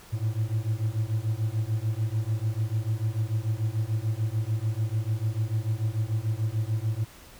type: beating tone pair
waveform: triangle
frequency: 106.4 / 113.2 Hz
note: G#2 / A2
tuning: +42 / +50 cents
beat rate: 6.8 Hz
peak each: -26 dBFS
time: 0.12-7.05 s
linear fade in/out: 20 ms
effects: pink hiss -50 dBFS RMS until 7.39 s